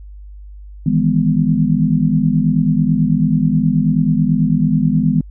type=chord; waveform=sine; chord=E major seventh; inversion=third; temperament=equal with one note detuned; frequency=155.56 / 164.81 / 204.1 / 246.9 Hz; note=D#3 / E3 / G#3 / B3; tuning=0 / 0 / -30 / 0 cents; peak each=-17 dBFS; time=0.86-5.21 s; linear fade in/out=5 ms; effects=added 50 Hz sine -32 dBFS peak until 5.3 s